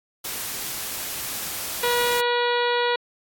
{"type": "noise", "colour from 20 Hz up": "white", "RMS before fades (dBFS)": -30, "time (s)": [0.24, 2.21], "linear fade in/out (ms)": 10}
{"type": "harmonic tone", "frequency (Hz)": 482.8, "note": "B4", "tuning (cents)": -39, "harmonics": [1, 2, 3, 4, 5, 6, 7, 8, 9], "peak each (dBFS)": [-23, -25, -29, -30, -34, -35, -33, -33, -37], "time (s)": [1.83, 2.96], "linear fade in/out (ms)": 5}
{"effects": ["AAC 64 kbps"]}